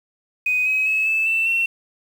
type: tone with pitch steps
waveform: sine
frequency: 2500 / 2541 / 2582 / 2624 / 2667 / 2711 Hz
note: D#7 / D#7 / E7 / E7 / E7 / E7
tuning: +8 / +36 / -37 / -9 / +20 / +48 cents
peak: -16 dBFS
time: 0.46-1.66 s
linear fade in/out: 5 ms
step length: 200 ms
effects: tanh soft clip ceiling -12 dBFS + 7-bit